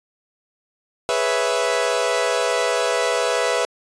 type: chord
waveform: sawtooth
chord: C# minor seventh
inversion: second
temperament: equal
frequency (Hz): 415.3 / 493.9 / 554.4 / 659.3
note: G#4 / B4 / C#5 / E5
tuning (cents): 0 / 0 / 0 / 0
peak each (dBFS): -23 / -18 / -23 / -19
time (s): 1.09-3.65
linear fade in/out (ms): 0
effects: resampled to 22050 Hz